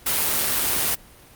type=noise with amplitude modulation; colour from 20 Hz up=white; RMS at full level=-20 dBFS; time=0.06-0.95 s; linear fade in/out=5 ms; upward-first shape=sine; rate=152 Hz; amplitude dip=40%; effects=pink hiss -48 dBFS RMS until 1.35 s + Opus 32 kbps